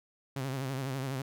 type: tone with vibrato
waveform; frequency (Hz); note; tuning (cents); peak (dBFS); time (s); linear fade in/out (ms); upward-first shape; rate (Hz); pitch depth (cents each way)
sawtooth; 133.5; C3; +35; -29; 0.36-1.22; 5; sine; 12; 74
effects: none